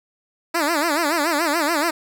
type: tone with vibrato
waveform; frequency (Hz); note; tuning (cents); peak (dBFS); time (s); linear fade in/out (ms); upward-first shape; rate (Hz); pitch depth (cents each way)
10% pulse; 313.9; D#4; +15; -10; 0.54-1.91; 10; sine; 7; 170
effects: none